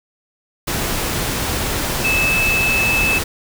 sine tone in noise, 2612 Hz, E7, 17 cents flat, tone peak -15 dBFS, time 2.04-3.19 s, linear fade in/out 10 ms, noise pink, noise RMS -21 dBFS, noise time 0.67-3.24 s, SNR +3 dB, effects none

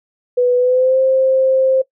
sine tone with pitch glide, 493.9 to 526.3 Hz, B4 to C5, 0 to +10 cents, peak -10 dBFS, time 0.37-1.82 s, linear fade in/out 10 ms, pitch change +110 cents, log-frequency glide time 0.57-0.99 s, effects noise-tail reverb RT60 0.1 s tail -20 dB re dry

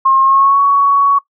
sine tone with pitch glide, 1071 to 1119.7 Hz, C6 to C#6, +40 to +17 cents, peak -7 dBFS, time 0.05-1.19 s, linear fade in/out 10 ms, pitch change +77 cents, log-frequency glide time 0.23-0.61 s, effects noise-tail reverb RT60 0.1 s tail -19 dB re dry

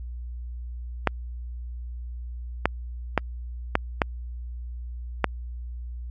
clicks, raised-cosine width 0.5 ms, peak -3 dBFS, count 6, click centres 1.073 / 2.656 / 3.177 / 3.754 / 4.018 / 5.243 s, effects added 60 Hz sine -32 dBFS peak until 6.1 s + MP3 64 kbps

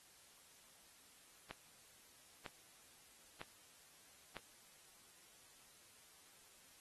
click train, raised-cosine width 0.3 ms, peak -30 dBFS, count 4, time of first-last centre 1.51-4.367 s, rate 1.05 Hz, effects white hiss -65 dBFS RMS until 6.8 s + AAC 32 kbps

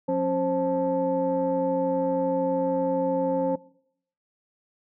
sine tone cluster, 179.5 / 272.3 / 529 / 877 Hz, F3 / C#4 / C5 / A5, +48 / -31 / +19 / -6 cents, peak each -31 / -27 / -24 / -31 dBFS, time 0.08-3.56 s, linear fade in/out 10 ms, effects noise-tail reverb RT60 0.7 s tail -22 dB re dry + tanh soft clip ceiling -13 dBFS

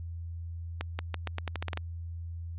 accelerating click train, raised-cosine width 0.3 ms, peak -17 dBFS, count 11, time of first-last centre 0.81-1.774 s, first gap 180 ms, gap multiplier 0.85, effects added 84 Hz sine -36 dBFS peak until 2.58 s + resampled to 8000 Hz

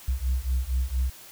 sine beating tone pair, 61.74 / 66.04 Hz, B1 / C2, 0 / +17 cents, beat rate 4.3 Hz, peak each -25 dBFS, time 0.08-1.1 s, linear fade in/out 5 ms, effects tanh soft clip ceiling -19 dBFS + white hiss -47 dBFS RMS until 1.31 s

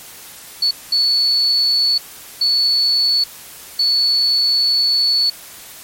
sine tone bursts at uneven times, 4435 Hz, C#8, in tune, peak -12 dBFS, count 4, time 0.62-0.71 / 0.92-1.98 / 2.41-3.24 / 3.79-5.3 s, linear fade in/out 5 ms, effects white hiss -37 dBFS RMS until 5.83 s + MP3 64 kbps

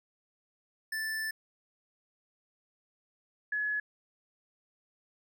square / sine tone pair in turn, 1760 / 1697 Hz, A6 / G#6, 0 / +37 cents, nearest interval minor second, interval 63 cents, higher first, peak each -33 / -29 dBFS, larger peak second, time 0.92-1.31 / 3.52-3.8 s, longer first, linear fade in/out 5 ms, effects none

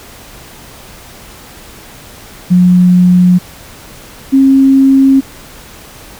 sine tone pair in turn, 179.8 / 269.4 Hz, F#3 / C#4, -49 / -49 cents, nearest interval perfect fifth, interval 700 cents, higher second, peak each -3 dBFS, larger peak neither, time 2.5-3.39 / 4.32-5.21 s, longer neither, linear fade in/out 20 ms, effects pink hiss -34 dBFS RMS until 6.19 s

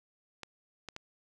clicks, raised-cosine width 0.2 ms, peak -24 dBFS, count 3, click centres 0.433 / 0.887 / 0.964 s, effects none

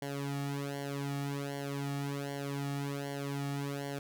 sawtooth tone with flanger, 140.7 Hz, C#3, 26 cents sharp, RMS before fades -37 dBFS, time 0.02-3.99 s, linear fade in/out 2 ms, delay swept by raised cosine 0.79 to 1.99 ms, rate 1.3 Hz, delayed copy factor -0.9, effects none

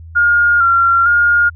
sine tone with vibrato, 1396.9 Hz, F6, in tune, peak -8 dBFS, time 0.15-1.5 s, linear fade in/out 20 ms, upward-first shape square, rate 1.1 Hz, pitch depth 29 cents each way, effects added 82 Hz sine -31 dBFS peak until 1.55 s

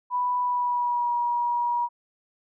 sine tone with pitch glide, 987.8 to 958.6 Hz, B5 to A#5, 0 to +48 cents, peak -22 dBFS, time 0.1-1.89 s, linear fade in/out 50 ms, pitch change -52 cents, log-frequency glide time 0.4-1.12 s, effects none

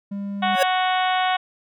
triangle tone, 200.1 Hz, G3, 36 cents sharp, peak -24 dBFS, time 0.11-0.56 s, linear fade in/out 10 ms
harmonic tone, 370 Hz, F#4, in tune, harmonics 2 / 3 / 4 / 5 / 6 / 7 / 8 / 9 / 10, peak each -20 / -27 / -28 / -31 / -31 / -37 / -32 / -33 / -35 dBFS, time 0.42-1.37 s, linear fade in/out 10 ms
square tone with exponential growth, 552 Hz, C#5, 7 cents flat, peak -14 dBFS, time 0.52-0.63 s, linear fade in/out 5 ms, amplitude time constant 23 ms
effects none

